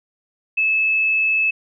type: tone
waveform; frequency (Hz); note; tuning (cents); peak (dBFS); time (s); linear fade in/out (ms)
sine; 2606; E7; -20; -15; 0.57-1.51; 10
effects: none

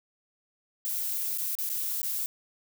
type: noise with dropouts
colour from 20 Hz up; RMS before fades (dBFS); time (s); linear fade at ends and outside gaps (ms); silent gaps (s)
violet; -31; 0.85-2.26; 0; 1.376-1.383 / 1.552-1.587 / 1.691-1.699 / 2.017-2.03
effects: none

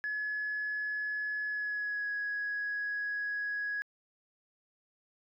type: tone with pitch glide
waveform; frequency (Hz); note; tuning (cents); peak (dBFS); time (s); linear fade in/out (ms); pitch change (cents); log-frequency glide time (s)
sine; 1700 to 1667.9; G#6 to G#6; +40 to +7; -31; 0.04-3.82; 0; -33; 1.47-2.1
effects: tanh soft clip ceiling -28 dBFS

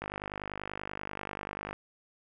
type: click train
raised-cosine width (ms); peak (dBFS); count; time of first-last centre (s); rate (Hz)
0.5; -21; 87; 0.02-1.73; 50.3
effects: none

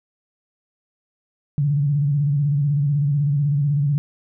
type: tone with vibrato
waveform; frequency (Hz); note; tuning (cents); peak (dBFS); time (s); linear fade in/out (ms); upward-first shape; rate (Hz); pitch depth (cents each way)
sine; 143.9; D3; -35; -16; 1.58-3.98; 0; square; 16; 66
effects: none

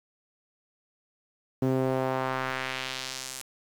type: tone with band-pass filter sweep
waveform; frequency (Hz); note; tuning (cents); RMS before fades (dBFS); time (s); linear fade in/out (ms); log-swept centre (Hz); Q
sawtooth; 130.81; C3; 0; -30; 1.62-3.42; 5; 300 to 9100; 1.2
effects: 8-bit

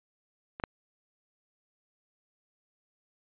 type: clicks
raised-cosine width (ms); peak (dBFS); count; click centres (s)
0.5; -24 / -13; 2; 0.599 / 0.638
effects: resampled to 8000 Hz

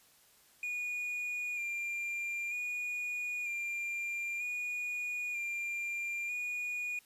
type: tone with vibrato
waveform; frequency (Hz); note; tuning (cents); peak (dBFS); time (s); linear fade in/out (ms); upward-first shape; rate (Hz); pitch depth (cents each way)
triangle; 2419; D#7; -49; -33; 0.63-6.99; 2; square; 0.53; 23
effects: white hiss -64 dBFS RMS until 7.05 s + resampled to 32000 Hz

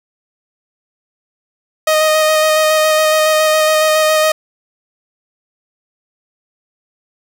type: tone with vibrato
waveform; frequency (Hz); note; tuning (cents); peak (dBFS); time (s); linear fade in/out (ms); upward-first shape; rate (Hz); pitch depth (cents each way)
sawtooth; 622.3; D#5; 0; -6; 1.87-4.32; 5; square; 7.2; 11
effects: 8-bit

